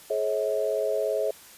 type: tone cluster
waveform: sine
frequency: 426.2 / 545 / 642 Hz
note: G#4 / C#5 / E5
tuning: +45 / -29 / -46 cents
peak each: -28 dBFS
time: 0.1-1.31 s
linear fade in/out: 5 ms
effects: white hiss -49 dBFS RMS until 1.57 s + resampled to 32000 Hz